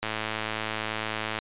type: click train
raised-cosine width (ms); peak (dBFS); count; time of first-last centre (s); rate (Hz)
0.3; -13; 149; 0.03-1.388; 109
effects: resampled to 8000 Hz